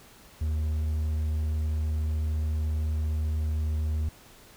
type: tone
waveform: triangle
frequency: 77.2 Hz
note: D#2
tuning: 13 cents flat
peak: -23 dBFS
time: 0.41-4.09 s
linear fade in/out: 5 ms
effects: pink hiss -53 dBFS RMS until 4.56 s